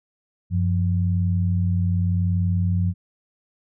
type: tone pair together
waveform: sine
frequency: 93.76 / 174.61 Hz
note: F#2 / F3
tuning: +23 / 0 cents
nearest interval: major seventh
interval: 1077 cents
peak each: -19 / -24 dBFS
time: 0.5-2.94 s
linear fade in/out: 50 ms
effects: none